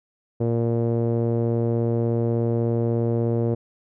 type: tone with low-pass filter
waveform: sawtooth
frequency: 116.54 Hz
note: A#2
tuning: in tune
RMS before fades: -22 dBFS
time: 0.4-3.55 s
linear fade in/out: 10 ms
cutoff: 480 Hz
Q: 2.5
effects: none